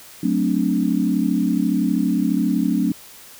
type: chord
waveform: sine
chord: D dominant seventh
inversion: first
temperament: equal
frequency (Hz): 185 / 220 / 261.6 / 293.7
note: F#3 / A3 / C4 / D4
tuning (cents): 0 / 0 / 0 / 0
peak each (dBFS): -22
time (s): 0.23-2.92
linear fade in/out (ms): 5
effects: white hiss -43 dBFS RMS until 3.39 s